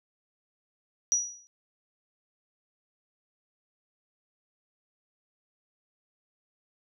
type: tone with exponential decay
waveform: sine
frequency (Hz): 5820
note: F#8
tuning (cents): -29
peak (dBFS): -19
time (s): 1.12-1.47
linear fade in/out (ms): 0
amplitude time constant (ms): 76
effects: none